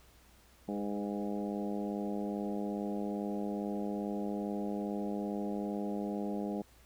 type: harmonic tone with a mistuned harmonic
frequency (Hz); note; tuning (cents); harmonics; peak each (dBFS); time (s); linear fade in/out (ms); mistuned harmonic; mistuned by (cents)
102.4; G#2; -24; 2 / 3 / 4 / 5 / 6 / 7 / 8; -36 / -40 / -42 / -44 / -46 / -47 / -48; 0.68-6.62; 5; 5; -16
effects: added 60 Hz sine -63 dBFS peak until 6.85 s + pink hiss -63 dBFS RMS until 6.85 s